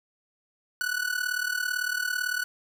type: tone with amplitude modulation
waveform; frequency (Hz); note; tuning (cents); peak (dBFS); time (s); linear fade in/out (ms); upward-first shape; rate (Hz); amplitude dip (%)
45% pulse; 1480; F#6; 0; -23; 0.81-2.44; 0; sine; 37.9; 80
effects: none